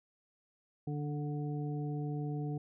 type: harmonic tone with a mistuned harmonic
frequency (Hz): 146.83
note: D3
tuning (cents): 0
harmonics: 1 / 2 / 3 / 5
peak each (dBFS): -35 / -41 / -45 / -49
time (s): 0.87-2.58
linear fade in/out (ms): 5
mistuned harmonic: 1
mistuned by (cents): +18
effects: none